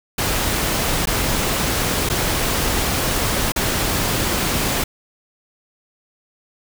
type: noise with dropouts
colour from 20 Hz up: pink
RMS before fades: -20 dBFS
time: 0.18-4.84 s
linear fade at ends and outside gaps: 5 ms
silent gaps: 1.057-1.071 / 2.09-2.098 / 3.521-3.56 s
effects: none